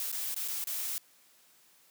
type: noise with dropouts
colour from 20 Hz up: blue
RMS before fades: -35 dBFS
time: 0-0.98 s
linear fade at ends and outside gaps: 1 ms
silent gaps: 0.117-0.126 / 0.344-0.363 / 0.479-0.483 / 0.641-0.671 s
effects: white hiss -63 dBFS RMS until 1.9 s + high-pass 150 Hz 12 dB/octave